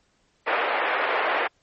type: band-pass noise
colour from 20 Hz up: pink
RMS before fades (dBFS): -24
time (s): 0.46-1.48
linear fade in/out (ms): 20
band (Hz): 490 to 2400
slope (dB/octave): 24
effects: pink hiss -66 dBFS RMS until 1.62 s + MP3 32 kbps